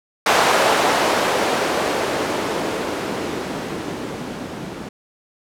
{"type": "noise with low-pass filter sweep", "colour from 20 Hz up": "violet", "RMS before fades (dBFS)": -21, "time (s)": [0.26, 4.89], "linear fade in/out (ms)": 5, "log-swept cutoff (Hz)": [730, 200], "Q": 1, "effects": []}